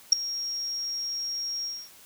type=tone with ADSR envelope; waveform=sine; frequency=5588 Hz; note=F8; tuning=in tune; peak=-9 dBFS; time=0.12-1.9 s; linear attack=8 ms; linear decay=5 ms; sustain=-20 dB; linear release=260 ms; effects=white hiss -52 dBFS RMS until 2.05 s